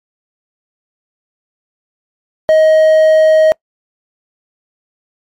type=tone; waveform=triangle; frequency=629 Hz; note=D#5; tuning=19 cents sharp; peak=-3 dBFS; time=2.49-3.52 s; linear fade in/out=0 ms; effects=noise-tail reverb RT60 0.1 s tail -26 dB re dry + MP3 64 kbps